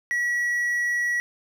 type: tone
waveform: triangle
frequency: 1929 Hz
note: B6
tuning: 41 cents flat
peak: -20 dBFS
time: 0.11-1.2 s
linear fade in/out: 0 ms
effects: none